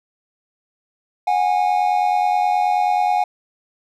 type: tone pair together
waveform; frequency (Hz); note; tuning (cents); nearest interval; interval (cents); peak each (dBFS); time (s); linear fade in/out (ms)
triangle; 730 / 819.4; F#5 / G#5; -24 / -24; major second; 200; -16; 1.27-3.24; 5
effects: none